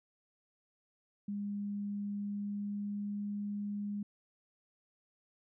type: tone with pitch glide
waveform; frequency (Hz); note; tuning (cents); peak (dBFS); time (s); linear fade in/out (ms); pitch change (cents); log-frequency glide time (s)
sine; 203.4 to 204.8; G#3 to G#3; -36 to -24; -35; 1.28-4.03; 5; +12; 2.15-3.27
effects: none